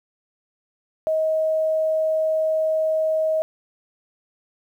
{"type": "tone", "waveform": "sine", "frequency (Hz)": 632, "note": "D#5", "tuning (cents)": 27, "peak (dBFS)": -18, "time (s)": [1.07, 3.42], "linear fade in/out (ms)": 0, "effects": ["9-bit"]}